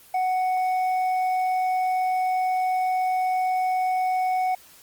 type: tone with hard clipping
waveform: sine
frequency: 742 Hz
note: F#5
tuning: 5 cents sharp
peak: -22 dBFS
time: 0.14-4.55 s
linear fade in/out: 5 ms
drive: 4 dB
effects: white hiss -51 dBFS RMS until 4.82 s + Opus 24 kbps